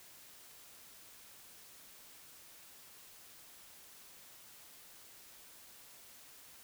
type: silence
effects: white hiss -57 dBFS RMS until 6.63 s